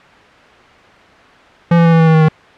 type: tone with pitch steps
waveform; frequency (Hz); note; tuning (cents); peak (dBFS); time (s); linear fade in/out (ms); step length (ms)
square; 170.2 / 168.15 / 166.12 / 164.12 / 162.14 / 160.18 / 158.25 / 156.34; F3 / E3 / E3 / E3 / E3 / E3 / D#3 / D#3; -44 / +35 / +14 / -7 / -28 / -49 / +30 / +9; -7; 1.71-2.286; 5; 72
effects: white hiss -41 dBFS RMS until 2.57 s + low-pass 2000 Hz 12 dB/octave